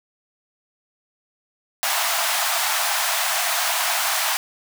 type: high-pass noise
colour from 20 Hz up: pink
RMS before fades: -22 dBFS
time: 1.83-4.37 s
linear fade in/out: 0 ms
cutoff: 640 Hz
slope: 96 dB/octave
effects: none